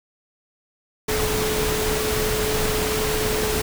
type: tone in noise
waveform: sine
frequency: 430 Hz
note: A4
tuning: 40 cents flat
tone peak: -24 dBFS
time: 1.08-3.62 s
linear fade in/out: 10 ms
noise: pink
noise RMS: -24 dBFS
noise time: 1.08-3.62 s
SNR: -3 dB
effects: none